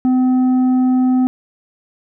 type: tone with tanh clipping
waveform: triangle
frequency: 255.2 Hz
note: C4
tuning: 43 cents flat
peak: -12 dBFS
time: 0.05-1.27 s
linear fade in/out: 0 ms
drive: 10 dB
effects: none